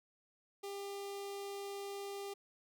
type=tone with notch filter; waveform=sawtooth; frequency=399.1 Hz; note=G4; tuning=31 cents sharp; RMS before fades=-44 dBFS; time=0.63-2.34 s; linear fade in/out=10 ms; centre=1600 Hz; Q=1.7; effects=none